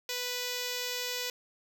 5% pulse tone with notch filter, 493.9 Hz, B4, in tune, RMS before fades -35 dBFS, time 0.09-1.3 s, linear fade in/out 2 ms, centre 1200 Hz, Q 1.2, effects 10-bit

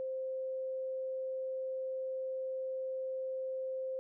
sine tone, 523.3 Hz, C5, in tune, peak -35 dBFS, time 0-3.99 s, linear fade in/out 0 ms, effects none

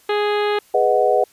harmonic tone, 415.3 Hz, G#4, in tune, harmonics 1 / 2 / 3 / 4 / 5 / 6 / 7 / 8 / 9 / 10, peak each -18 / -24 / -28 / -30 / -32 / -34 / -35 / -36 / -37 / -38 dBFS, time 0.09-0.59 s, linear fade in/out 5 ms
sine chord, G# minor seventh, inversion none, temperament equal, 415.3 / 493.9 / 622.3 / 740 Hz, G#4 / B4 / D#5 / F#5, 0 / 0 / 0 / 0 cents, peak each -20 / -18 / -19 / -18 dBFS, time 0.74-1.24 s, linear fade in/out 5 ms
effects white hiss -53 dBFS RMS until 1.32 s + resampled to 32000 Hz

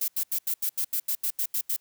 violet noise bursts, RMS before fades -27 dBFS, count 12, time 0.01-1.764 s, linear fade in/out 5 ms, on 71 ms, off 82 ms, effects white hiss -68 dBFS RMS until 1.8 s

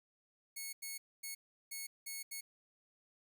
5% pulse tone bursts at uneven times, 2200 Hz, C#7, 14 cents flat, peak -32 dBFS, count 6, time 0.56-0.73 / 0.82-0.98 / 1.23-1.35 / 1.71-1.87 / 2.06-2.23 / 2.31-2.41 s, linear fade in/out 10 ms, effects none

